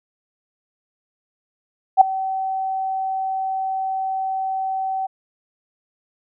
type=tone with ADSR envelope; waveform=sine; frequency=765 Hz; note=G5; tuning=42 cents flat; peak=-3 dBFS; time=1.97-5.07 s; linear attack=41 ms; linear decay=5 ms; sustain=-18 dB; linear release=14 ms; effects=none